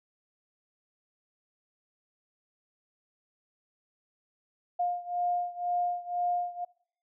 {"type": "beating tone pair", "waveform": "sine", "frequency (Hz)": [707, 709], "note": ["F5", "F5"], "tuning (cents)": [21, 26], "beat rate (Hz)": 2, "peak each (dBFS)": [-30, -32], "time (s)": [4.79, 6.65], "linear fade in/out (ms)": 10, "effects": ["noise-tail reverb RT60 0.6 s tail -23 dB re dry"]}